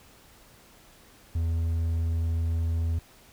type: tone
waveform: triangle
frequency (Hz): 82.6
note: E2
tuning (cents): +4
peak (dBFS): -22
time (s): 1.35-2.99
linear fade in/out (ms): 5
effects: pink hiss -55 dBFS RMS until 3.32 s